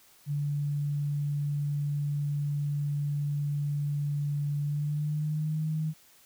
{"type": "tone with pitch glide", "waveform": "sine", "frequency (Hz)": [145, 156.31], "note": ["D3", "D#3"], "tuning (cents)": [-22, 8], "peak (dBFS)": -27, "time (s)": [0.26, 5.94], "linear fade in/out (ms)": 50, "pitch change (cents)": 130, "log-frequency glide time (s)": [4.61, 5.65], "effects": ["white hiss -59 dBFS RMS until 6.25 s"]}